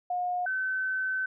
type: tone pair in turn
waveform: sine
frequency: 718 / 1526.7 Hz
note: F5 / G6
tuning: +48 / -46 cents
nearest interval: octave + minor second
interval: 1306 cents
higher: second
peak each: -27 dBFS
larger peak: neither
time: 0.1-0.46 / 0.46-1.26 s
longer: second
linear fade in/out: 5 ms
effects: none